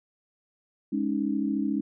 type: chord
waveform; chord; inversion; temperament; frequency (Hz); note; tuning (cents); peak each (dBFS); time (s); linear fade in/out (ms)
sine; Ab suspended fourth; none; equal; 207.7 / 277.2 / 311.1; Ab3 / Db4 / Eb4; 0 / 0 / 0; -29 / -28 / -30; 0.92-1.81; 10
effects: none